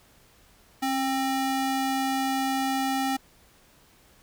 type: ring-modulated tone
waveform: square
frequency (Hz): 531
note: C5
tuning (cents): +25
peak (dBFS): -22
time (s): 0.82-3.17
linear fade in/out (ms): 10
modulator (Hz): 262
effects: pink hiss -58 dBFS RMS until 4.22 s